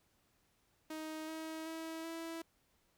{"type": "tone with pitch steps", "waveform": "sawtooth", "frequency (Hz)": [313.5, 318.6, 323.8, 329.1], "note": ["D#4", "D#4", "E4", "E4"], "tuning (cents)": [13, 41, -31, -3], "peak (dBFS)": -38, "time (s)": [0.9, 2.42], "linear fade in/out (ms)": 5, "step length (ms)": 380, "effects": ["pink hiss -75 dBFS RMS until 2.97 s"]}